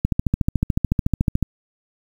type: click train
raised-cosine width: 5 ms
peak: -5 dBFS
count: 20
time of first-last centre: 0.05-1.427 s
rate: 13.8 Hz
effects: 7-bit